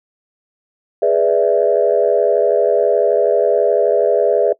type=chord; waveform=sine; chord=E dominant seventh; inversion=first; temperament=equal; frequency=415.3 / 493.9 / 587.3 / 659.3 Hz; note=G#4 / B4 / D5 / E5; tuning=0 / 0 / 0 / 0 cents; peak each=-16 dBFS; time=1.02-4.53 s; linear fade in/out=5 ms; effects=noise-tail reverb RT60 0.1 s tail -22 dB re dry + tanh soft clip ceiling -1 dBFS